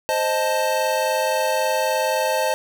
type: chord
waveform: square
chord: A diminished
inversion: first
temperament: equal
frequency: 523.3 / 622.3 / 880 Hz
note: C5 / Eb5 / A5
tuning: 0 / 0 / 0 cents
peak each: -24 dBFS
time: 0.09-2.54 s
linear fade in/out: 0 ms
effects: none